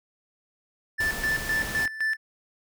triangle tone with tremolo, 1760 Hz, A6, in tune, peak -21 dBFS, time 0.98-2.17 s, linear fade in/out 20 ms, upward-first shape square, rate 3.9 Hz, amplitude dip 75%
pink noise, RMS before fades -34 dBFS, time 1-1.86 s, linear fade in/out 5 ms
effects none

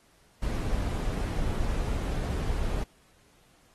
brown noise, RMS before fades -29 dBFS, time 0.42-2.84 s, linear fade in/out 10 ms, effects pink hiss -63 dBFS RMS until 3.74 s + AAC 32 kbps

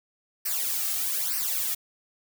blue noise with flanger, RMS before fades -28 dBFS, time 0.45-1.75 s, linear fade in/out 10 ms, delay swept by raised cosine 0.28 to 2.08 ms, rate 1.1 Hz, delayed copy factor -0.95, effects none

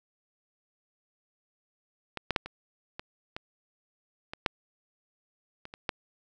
clicks, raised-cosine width 0.3 ms, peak -18 / -11 / -8 / -23 / -21 / -20 / -21 / -8 / -26 / -26 / -12 dBFS, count 11, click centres 2.173 / 2.307 / 2.362 / 2.46 / 2.995 / 3.365 / 4.335 / 4.462 / 5.654 / 5.739 / 5.892 s, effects none

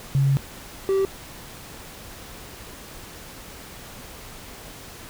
sine / triangle tone pair in turn, 137.4 / 387.7 Hz, C#3 / G4, -15 / -19 cents, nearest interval octave + tritone, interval 1796 cents, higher second, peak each -16 dBFS, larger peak neither, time 0.15-0.37 / 0.89-1.05 s, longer first, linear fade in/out 0 ms, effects pink hiss -41 dBFS RMS until 5.09 s

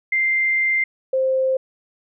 sine tone pair in turn, 2092 / 524.8 Hz, C7 / C5, -1 / +5 cents, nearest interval 2 octaves, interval 2394 cents, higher first, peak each -16 dBFS, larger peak neither, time 0.12-0.84 / 1.13-1.57 s, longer first, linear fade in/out 5 ms, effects none

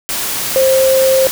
sine tone in noise, 528 Hz, C5, 16 cents sharp, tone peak -8 dBFS, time 0.56-1.27 s, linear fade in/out 0 ms, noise white, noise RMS -19 dBFS, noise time 0.09-1.31 s, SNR +8 dB, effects none

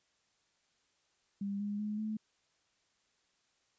sine tone with pitch steps, 199.8 / 205.1 / 210.5 / 216 Hz, G3 / G#3 / G#3 / A3, +33 / -21 / +24 / -32 cents, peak -34 dBFS, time 1.41-2.17 s, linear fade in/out 5 ms, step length 190 ms, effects white hiss -75 dBFS RMS until 3.78 s + resampled to 16000 Hz

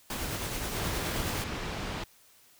pink noise with tremolo, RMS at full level -33 dBFS, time 0.1-1.44 s, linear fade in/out 2 ms, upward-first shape triangle, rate 9.5 Hz, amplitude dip 35%
pink low-pass noise, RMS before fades -36 dBFS, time 0.76-2.04 s, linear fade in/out 5 ms, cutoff 4500 Hz, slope 12 dB/octave
effects white hiss -60 dBFS RMS until 2.59 s

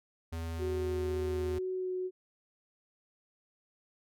square tone with pitch glide, 82.41 to 81.51 Hz, E2 to E2, 0 to -19 cents, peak -36 dBFS, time 0.32-1.59 s, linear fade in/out 10 ms, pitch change -19 cents, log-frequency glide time 0.93-1.06 s
sine tone with vibrato, 370 Hz, F#4, in tune, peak -32 dBFS, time 0.58-2.11 s, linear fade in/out 50 ms, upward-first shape sine, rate 2 Hz, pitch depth 10 cents each way
effects none

